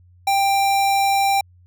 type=tone; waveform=square; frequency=789 Hz; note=G5; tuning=11 cents sharp; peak=-16 dBFS; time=0.27-1.41 s; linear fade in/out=5 ms; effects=added 89 Hz sine -48 dBFS peak until 1.66 s